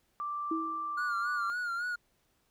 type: tone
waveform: sine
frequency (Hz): 1174.7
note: D6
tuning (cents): 0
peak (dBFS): -33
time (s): 0.2-1.5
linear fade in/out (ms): 0
type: tone with exponential decay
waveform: sine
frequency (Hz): 323.3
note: E4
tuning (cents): -34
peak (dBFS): -28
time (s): 0.51-1.02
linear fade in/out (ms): 5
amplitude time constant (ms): 110
type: tone with vibrato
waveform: triangle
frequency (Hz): 1422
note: F6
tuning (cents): +31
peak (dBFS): -30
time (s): 0.97-1.96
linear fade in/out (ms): 10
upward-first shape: sine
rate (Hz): 3.6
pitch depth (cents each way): 61
effects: pink hiss -73 dBFS RMS until 2.5 s